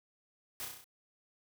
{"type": "noise with echo", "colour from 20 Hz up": "white", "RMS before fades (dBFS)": -41, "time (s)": [0.6, 0.65], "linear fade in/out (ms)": 0, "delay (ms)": 32, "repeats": 6, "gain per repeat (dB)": -3, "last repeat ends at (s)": 0.842, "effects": []}